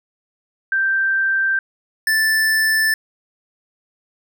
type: tone pair in turn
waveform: sine / square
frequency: 1568 / 1760 Hz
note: G6 / A6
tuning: 0 / 0 cents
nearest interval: major second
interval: 200 cents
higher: second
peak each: -15 dBFS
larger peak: neither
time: 0.72-1.59 / 2.07-2.94 s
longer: neither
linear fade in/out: 2 ms
effects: none